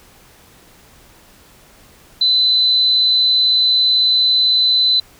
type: tone with amplitude modulation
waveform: sine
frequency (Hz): 4021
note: B7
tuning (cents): +30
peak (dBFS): -9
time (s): 2.21-5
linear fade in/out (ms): 5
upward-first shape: sine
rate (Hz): 232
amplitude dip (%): 35
effects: pink hiss -47 dBFS RMS until 5.19 s